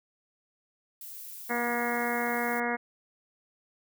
violet noise, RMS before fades -43 dBFS, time 1.01-2.6 s, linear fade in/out 2 ms
harmonic tone, 239.1 Hz, A#3, 44 cents sharp, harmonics 1 / 2 / 3 / 4 / 5 / 6 / 7 / 8 / 9, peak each -34 / -34 / -34 / -37 / -40 / -38 / -36 / -37 / -37 dBFS, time 1.49-2.77 s, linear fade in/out 20 ms
effects none

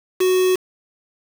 triangle tone with quantisation, 370 Hz, F#4, in tune, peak -12 dBFS, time 0.2-0.56 s, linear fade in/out 10 ms, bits 4, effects none

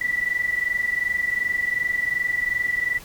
sine tone pair together, 1949.3 / 1972 Hz, B6 / B6, -23 / -3 cents, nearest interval unison, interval 20 cents, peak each -25 / -23 dBFS, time 0.01-2.99 s, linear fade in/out 5 ms, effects pink hiss -43 dBFS RMS until 3.04 s

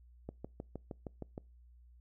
click train, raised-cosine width 2 ms, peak -28 dBFS, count 8, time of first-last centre 0.29-1.379 s, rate 6.43 Hz, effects noise-tail reverb RT60 0.3 s tail -26 dB re dry + added 60 Hz sine -57 dBFS peak until 2 s

